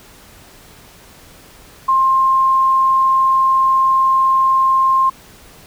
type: tone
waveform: sine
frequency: 1059 Hz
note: C6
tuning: 21 cents sharp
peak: -10 dBFS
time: 1.88-5.1 s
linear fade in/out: 10 ms
effects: pink hiss -43 dBFS RMS until 5.66 s